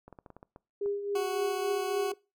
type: clicks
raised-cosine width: 1 ms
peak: -34 dBFS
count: 9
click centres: 0.08 / 0.127 / 0.188 / 0.262 / 0.303 / 0.366 / 0.429 / 0.561 / 0.86 s
type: tone with tremolo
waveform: sine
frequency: 404.7 Hz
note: G#4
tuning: 45 cents flat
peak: -27 dBFS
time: 0.81-2.14 s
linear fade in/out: 5 ms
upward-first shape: triangle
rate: 3.6 Hz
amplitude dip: 65%
type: tone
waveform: 20% pulse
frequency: 370 Hz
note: F#4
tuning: in tune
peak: -27 dBFS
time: 1.15-2.12 s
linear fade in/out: 5 ms
effects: noise-tail reverb RT60 0.3 s tail -24 dB re dry